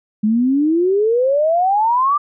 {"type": "exponential sweep", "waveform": "sine", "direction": "up", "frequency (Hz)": [207.6, 1200], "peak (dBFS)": -12, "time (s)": [0.23, 2.18], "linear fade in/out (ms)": 10, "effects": []}